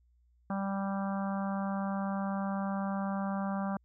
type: harmonic tone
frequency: 196 Hz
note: G3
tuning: in tune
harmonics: 1 / 3 / 4 / 5 / 6 / 7 / 8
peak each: -32 / -41 / -40 / -44 / -43 / -47 / -49 dBFS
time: 0.5-3.77 s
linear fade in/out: 2 ms
effects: added 60 Hz sine -64 dBFS peak until 3.84 s